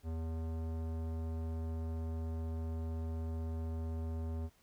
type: tone with tanh clipping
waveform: sine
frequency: 81.1 Hz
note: E2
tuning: 28 cents flat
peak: -38 dBFS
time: 0.03-4.5 s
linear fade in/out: 50 ms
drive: 18 dB
effects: pink hiss -69 dBFS RMS until 4.62 s